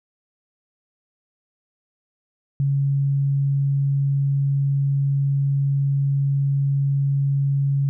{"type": "tone", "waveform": "sine", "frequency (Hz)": 139.1, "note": "C#3", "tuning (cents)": 6, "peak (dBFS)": -17, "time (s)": [2.6, 7.89], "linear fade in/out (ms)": 0, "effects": []}